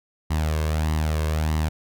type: tone with flanger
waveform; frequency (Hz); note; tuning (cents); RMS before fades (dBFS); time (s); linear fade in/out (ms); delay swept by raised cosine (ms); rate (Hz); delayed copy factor
sawtooth; 77.78; D#2; 0; -23; 0.3-1.69; 10; 1 to 1.89; 1.6; +0.55
effects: none